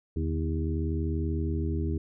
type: harmonic tone with a mistuned harmonic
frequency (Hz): 80.5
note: E2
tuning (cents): -41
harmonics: 1 / 2 / 3 / 4 / 5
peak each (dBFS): -28 / -35 / -36 / -35 / -38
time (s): 0.16-1.98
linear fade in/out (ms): 5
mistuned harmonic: 2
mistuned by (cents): -88
effects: none